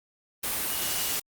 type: tone in noise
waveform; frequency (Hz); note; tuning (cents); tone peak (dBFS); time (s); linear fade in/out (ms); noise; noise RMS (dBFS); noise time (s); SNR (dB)
sine; 2891; F#7; -41; -40; 0.69-1.13; 10; white; -29; 0.43-1.2; -14
effects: Opus 32 kbps